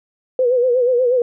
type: tone with vibrato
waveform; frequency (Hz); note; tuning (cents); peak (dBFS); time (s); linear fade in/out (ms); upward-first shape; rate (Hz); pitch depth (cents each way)
sine; 496.4; B4; +9; -12; 0.39-1.22; 2; sine; 8.3; 77
effects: none